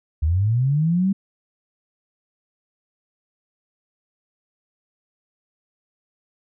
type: linear sweep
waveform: sine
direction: up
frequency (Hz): 71.9 to 199.3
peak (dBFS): -16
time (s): 0.22-1.13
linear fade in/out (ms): 10
effects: none